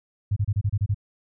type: tone bursts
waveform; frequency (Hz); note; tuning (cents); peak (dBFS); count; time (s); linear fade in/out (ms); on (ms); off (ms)
sine; 102; G#2; -31; -19; 8; 0.31-0.945; 10; 54; 29
effects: none